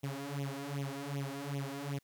sawtooth tone with flanger, 139.9 Hz, C#3, 16 cents sharp, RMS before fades -39 dBFS, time 0.03-1.99 s, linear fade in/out 10 ms, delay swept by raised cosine 0.31 to 4.31 ms, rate 2.6 Hz, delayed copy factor +1, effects white hiss -75 dBFS RMS until 2.03 s

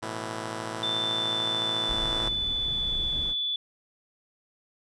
5% pulse chord, A suspended second, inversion none, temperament just, 110 / 123.75 / 165 Hz, A2 / B2 / E3, 0 / +4 / +2 cents, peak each -24 / -29 / -29 dBFS, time 0.02-2.29 s, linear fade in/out 10 ms
sine tone with pitch glide, 3542 to 3463 Hz, A7 to A7, +11 to -28 cents, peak -26 dBFS, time 0.83-3.56 s, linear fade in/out 2 ms, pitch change -39 cents, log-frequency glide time 0.96-3.09 s
brown noise, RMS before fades -36 dBFS, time 1.87-3.35 s, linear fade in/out 50 ms
effects resampled to 24000 Hz

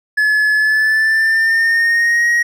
triangle tone with pitch glide, 1712 to 1888.6 Hz, A6 to A#6, -48 to +22 cents, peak -9 dBFS, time 0.17-2.43 s, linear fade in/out 10 ms, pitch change +170 cents, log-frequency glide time 0.54-2.28 s, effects none

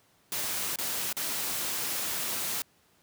white noise with dropouts, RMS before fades -32 dBFS, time 0.32-2.62 s, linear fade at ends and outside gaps 1 ms, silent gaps 0.759-0.786 / 1.128-1.167 s, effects pink hiss -65 dBFS RMS until 3.02 s + high-pass 100 Hz 12 dB/octave

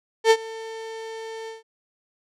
35% pulse tone with ADSR envelope, 447.4 Hz, A4, 29 cents sharp, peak -9 dBFS, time 0.24-1.63 s, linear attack 66 ms, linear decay 57 ms, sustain -22 dB, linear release 150 ms, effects low-pass 7000 Hz 12 dB/octave

